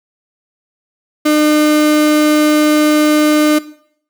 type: tone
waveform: 35% pulse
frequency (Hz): 302.4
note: D#4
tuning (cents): -49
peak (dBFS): -7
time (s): 1.25-3.59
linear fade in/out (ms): 10
effects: noise-tail reverb RT60 0.6 s tail -17 dB re dry